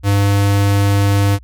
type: tone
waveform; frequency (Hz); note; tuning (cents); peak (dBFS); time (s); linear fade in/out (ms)
square; 100.3; G2; +40; -11; 0.03-1.39; 50
effects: added 60 Hz sine -37 dBFS peak until 1.43 s + MP3 96 kbps